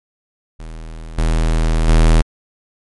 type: tone with level steps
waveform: square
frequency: 40.23 Hz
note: E1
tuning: 41 cents flat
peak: -29 / -13 / -8 dBFS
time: 0.59-2.22 s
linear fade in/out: 10 ms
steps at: 1.18 / 1.88 s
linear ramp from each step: 5 ms
effects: MP3 48 kbps